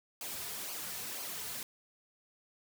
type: noise with flanger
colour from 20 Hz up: white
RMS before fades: -41 dBFS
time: 0.21-1.63 s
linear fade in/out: 2 ms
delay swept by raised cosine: 0.54 to 3.74 ms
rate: 2 Hz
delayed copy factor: -0.6
effects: none